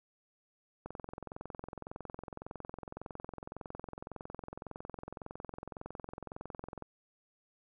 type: click train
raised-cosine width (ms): 1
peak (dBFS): -28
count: 131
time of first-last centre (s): 0.86-6.823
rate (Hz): 21.8
effects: none